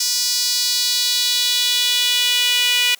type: tone with high-pass filter sweep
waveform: sawtooth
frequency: 490 Hz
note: B4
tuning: 14 cents flat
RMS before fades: -18 dBFS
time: 0-2.95 s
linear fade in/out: 5 ms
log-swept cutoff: 5200 to 2700 Hz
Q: 3.2
effects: white hiss -49 dBFS RMS until 2.99 s + high-pass 300 Hz 12 dB/octave